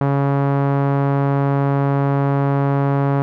sawtooth tone with low-pass filter, 139.5 Hz, C#3, 11 cents sharp, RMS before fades -17 dBFS, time 0.01-3.22 s, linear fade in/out 0 ms, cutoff 1100 Hz, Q 1.2, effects none

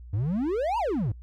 triangle exponential two-way sweep, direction up then down, 92.5 to 976 to 92.5 Hz, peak -22 dBFS, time 0.13-1.12 s, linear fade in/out 5 ms, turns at 0.78 s, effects noise-tail reverb RT60 0.1 s tail -23 dB re dry + added 60 Hz sine -41 dBFS peak until 1.22 s

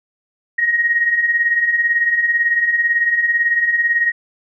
sine beating tone pair, 1864.7 / 1882.7 Hz, A#6 / A#6, 0 / +17 cents, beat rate 18 Hz, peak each -21 / -14 dBFS, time 0.58-4.12 s, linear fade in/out 10 ms, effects none

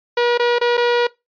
sawtooth tone with dropouts, 480.5 Hz, B4, 48 cents flat, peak -10 dBFS, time 0.17-1.07 s, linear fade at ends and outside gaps 5 ms, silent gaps 0.377-0.395 / 0.586-0.612 / 0.771-0.776 s, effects noise-tail reverb RT60 0.2 s tail -21 dB re dry + resampled to 11025 Hz

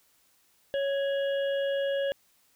harmonic tone with a mistuned harmonic, 554.4 Hz, C#5, in tune, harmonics 1 / 3 / 5 / 6, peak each -26 / -38 / -42 / -44 dBFS, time 0.74-2.12 s, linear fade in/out 0 ms, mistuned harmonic 5, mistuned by +59 cents, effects white hiss -66 dBFS RMS until 2.55 s

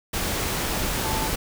sine tone in noise, 880 Hz, A5, in tune, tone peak -29 dBFS, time 1.04-1.28 s, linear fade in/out 10 ms, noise pink, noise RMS -26 dBFS, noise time 0.13-1.36 s, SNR -6 dB, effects none

